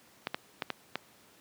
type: clicks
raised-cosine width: 0.3 ms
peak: -15 dBFS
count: 5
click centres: 0.271 / 0.345 / 0.622 / 0.703 / 0.956 s
effects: pink hiss -60 dBFS RMS until 1.4 s + high-pass 150 Hz 12 dB/octave